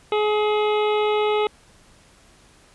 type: harmonic tone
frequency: 422.6 Hz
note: G#4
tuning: 30 cents sharp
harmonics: 1 / 2 / 3 / 5 / 6 / 7 / 8 / 9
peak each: -19 / -25 / -29 / -33 / -35 / -36 / -37 / -38 dBFS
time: 0.12-1.47 s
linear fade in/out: 2 ms
effects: pink hiss -53 dBFS RMS until 2.74 s + resampled to 24000 Hz